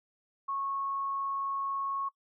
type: tone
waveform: sine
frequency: 1099 Hz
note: C#6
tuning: 15 cents flat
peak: -31 dBFS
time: 0.48-2.09 s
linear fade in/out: 10 ms
effects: noise-tail reverb RT60 0.1 s tail -20 dB re dry